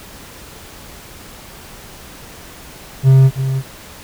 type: tone with echo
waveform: triangle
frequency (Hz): 133.2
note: C3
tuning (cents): +31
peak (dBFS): -3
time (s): 3.03-3.31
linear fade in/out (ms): 50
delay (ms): 320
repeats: 1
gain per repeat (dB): -10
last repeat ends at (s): 3.63
effects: pink hiss -37 dBFS RMS until 4.03 s